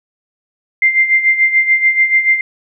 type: tone with tremolo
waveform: sine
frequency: 2093 Hz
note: C7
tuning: in tune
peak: -6 dBFS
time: 0.82-2.41 s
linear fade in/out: 2 ms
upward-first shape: sine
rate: 6.9 Hz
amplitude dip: 70%
effects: none